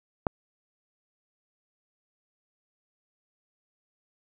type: click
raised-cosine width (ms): 1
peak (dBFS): -10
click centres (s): 0.268
effects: none